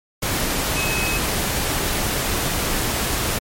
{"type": "tone in noise", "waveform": "sine", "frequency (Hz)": 2557, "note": "D#7", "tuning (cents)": 47, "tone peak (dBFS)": -24, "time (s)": [0.76, 1.18], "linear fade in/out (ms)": 10, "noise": "pink", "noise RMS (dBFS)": -22, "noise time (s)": [0.22, 3.39], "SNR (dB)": -5, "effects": ["MP3 64 kbps"]}